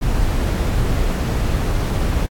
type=noise; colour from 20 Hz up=brown; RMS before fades=-18 dBFS; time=0.01-2.27 s; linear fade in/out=20 ms; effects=AAC 64 kbps